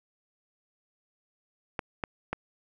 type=clicks; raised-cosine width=0.5 ms; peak=-15 dBFS; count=3; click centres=1.792 / 2.038 / 2.33 s; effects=none